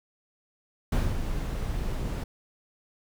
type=noise with ADSR envelope; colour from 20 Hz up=brown; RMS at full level=-23 dBFS; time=0.92-2.24 s; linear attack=5 ms; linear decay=210 ms; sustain=-7 dB; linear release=8 ms; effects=none